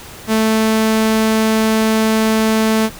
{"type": "tone", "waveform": "sawtooth", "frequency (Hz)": 220, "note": "A3", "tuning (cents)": 0, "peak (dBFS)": -8, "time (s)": [0.27, 2.9], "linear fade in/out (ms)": 50, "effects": ["pink hiss -35 dBFS RMS until 2.99 s"]}